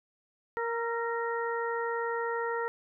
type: harmonic tone with a mistuned harmonic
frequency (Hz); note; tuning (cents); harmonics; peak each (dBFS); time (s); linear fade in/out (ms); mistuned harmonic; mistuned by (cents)
466.2; A#4; 0; 1 / 2 / 3 / 4; -32 / -35 / -37 / -38; 0.57-2.68; 0; 3; -37
effects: none